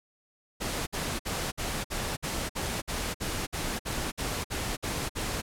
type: noise bursts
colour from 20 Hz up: pink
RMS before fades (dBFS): -32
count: 15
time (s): 0.6-5.42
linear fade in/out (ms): 20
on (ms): 270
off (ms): 55
effects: low-pass 12000 Hz 12 dB/octave